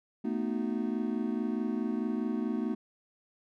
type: chord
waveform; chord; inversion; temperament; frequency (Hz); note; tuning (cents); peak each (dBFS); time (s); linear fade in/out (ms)
triangle; B dominant seventh; third; just; 222.2 / 246.9 / 308.7 / 370.4; A3 / B3 / D#4 / F#4; +17 / 0 / -14 / +2; -31 / -32 / -34 / -37; 0.24-2.75; 10
effects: none